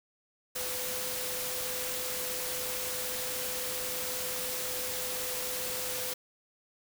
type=tone in noise; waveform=sine; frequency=504 Hz; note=B4; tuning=35 cents sharp; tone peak=-41 dBFS; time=0.55-6.14 s; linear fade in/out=10 ms; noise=white; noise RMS=-35 dBFS; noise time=0.55-6.14 s; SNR=-9 dB; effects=none